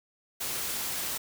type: noise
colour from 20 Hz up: white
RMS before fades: -33 dBFS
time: 0.4-1.18 s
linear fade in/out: 10 ms
effects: none